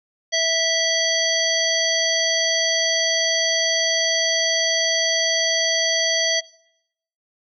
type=harmonic tone with a mistuned harmonic; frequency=655 Hz; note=E5; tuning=11 cents flat; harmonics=1 / 3 / 5 / 7 / 9; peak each=-24 / -24 / -24 / -24 / -24 dBFS; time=0.32-6.41 s; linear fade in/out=20 ms; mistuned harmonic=9; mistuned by=+15 cents; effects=noise-tail reverb RT60 0.8 s tail -21 dB re dry